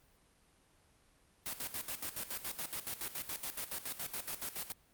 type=noise with tremolo; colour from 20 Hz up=white; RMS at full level=-39 dBFS; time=1.46-4.72 s; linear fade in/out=0 ms; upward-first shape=square; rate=7.1 Hz; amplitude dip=75%; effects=pink hiss -68 dBFS RMS until 4.93 s + Opus 32 kbps